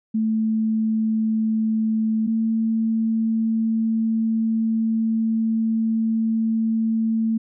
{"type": "tone pair in turn", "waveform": "sine", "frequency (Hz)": [220, 223.7], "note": ["A3", "A3"], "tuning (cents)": [0, 29], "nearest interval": "unison", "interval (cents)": 29, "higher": "second", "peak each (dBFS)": -18, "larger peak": "neither", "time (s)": [[0.14, 2.27], [2.27, 7.38]], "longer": "second", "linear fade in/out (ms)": 10, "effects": []}